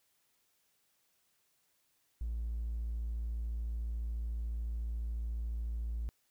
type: tone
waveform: triangle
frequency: 57 Hz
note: A#1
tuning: 38 cents flat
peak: -31 dBFS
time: 2.21-6.09 s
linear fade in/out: 0 ms
effects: tanh soft clip ceiling -30 dBFS + white hiss -75 dBFS RMS until 6.3 s